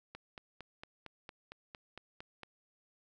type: click train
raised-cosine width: 0.3 ms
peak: -30 dBFS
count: 11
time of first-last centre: 0.15-2.433 s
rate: 4.38 Hz
effects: none